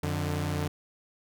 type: tone pair together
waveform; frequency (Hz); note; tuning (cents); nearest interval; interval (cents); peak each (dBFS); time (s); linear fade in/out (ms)
sawtooth; 89.66 / 148.3; F2 / D3; +46 / +17; major sixth; 871; -27; 0.03-0.68; 5
effects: none